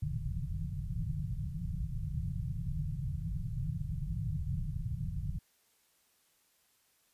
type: low-pass noise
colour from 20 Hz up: white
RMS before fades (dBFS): -36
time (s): 0.02-5.39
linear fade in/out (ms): 5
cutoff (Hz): 170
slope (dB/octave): 96
effects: white hiss -71 dBFS RMS until 7.13 s + resampled to 32000 Hz